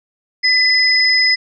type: tone pair together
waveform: sine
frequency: 2011 / 5067 Hz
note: B6 / D#8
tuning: +31 / +31 cents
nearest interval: octave + major third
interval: 1600 cents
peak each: -13 / -13 dBFS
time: 0.43-1.36 s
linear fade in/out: 20 ms
effects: none